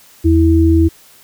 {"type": "tone pair together", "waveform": "sine", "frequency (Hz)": [82, 327.3], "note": ["E2", "E4"], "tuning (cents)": [-9, -12], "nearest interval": "2 octaves", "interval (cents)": 2397, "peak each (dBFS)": -10, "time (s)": [0.24, 0.89], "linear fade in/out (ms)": 20, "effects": ["white hiss -45 dBFS RMS until 1.23 s"]}